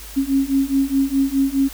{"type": "beating tone pair", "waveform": "sine", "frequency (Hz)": [270, 274.8], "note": ["C#4", "C#4"], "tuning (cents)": [-45, -15], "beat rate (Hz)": 4.8, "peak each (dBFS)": [-19, -18], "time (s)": [0.16, 1.69], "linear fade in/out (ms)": 20, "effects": ["added 50 Hz sine -37 dBFS peak until 1.73 s", "white hiss -38 dBFS RMS until 1.73 s"]}